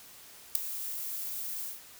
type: noise with ADSR envelope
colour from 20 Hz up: violet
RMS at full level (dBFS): -18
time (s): 0.55-1.82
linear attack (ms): 4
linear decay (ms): 4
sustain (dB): -19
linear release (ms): 170
effects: white hiss -52 dBFS RMS until 1.99 s